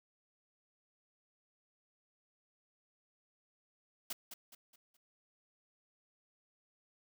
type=noise with echo; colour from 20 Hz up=white; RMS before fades=-40 dBFS; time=4.1-4.13 s; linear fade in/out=5 ms; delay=210 ms; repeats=4; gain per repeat=-8 dB; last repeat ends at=4.97 s; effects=none